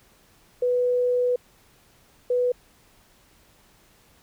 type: tone pair in turn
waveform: sine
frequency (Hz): 493.9 / 493.9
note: B4 / B4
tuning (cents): 0 / 0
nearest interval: unison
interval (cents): 0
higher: neither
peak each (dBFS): -19 / -19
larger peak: neither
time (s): 0.62-1.36 / 2.3-2.52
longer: first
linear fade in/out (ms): 5
effects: pink hiss -58 dBFS RMS until 4.22 s